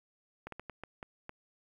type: slowing click train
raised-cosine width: 0.5 ms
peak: -27 dBFS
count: 7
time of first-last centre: 0.47-1.294 s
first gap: 53 ms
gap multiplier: 1.38
effects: 10-bit